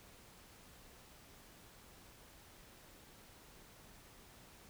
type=silence; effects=pink hiss -60 dBFS RMS until 4.69 s